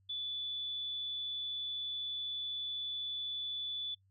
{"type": "tone", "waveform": "sine", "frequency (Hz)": 3468, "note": "A7", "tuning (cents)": -26, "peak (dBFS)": -36, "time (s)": [0.09, 3.95], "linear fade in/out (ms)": 10, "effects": ["noise-tail reverb RT60 0.1 s tail -23 dB re dry", "added 96 Hz sine -67 dBFS peak until 4.1 s"]}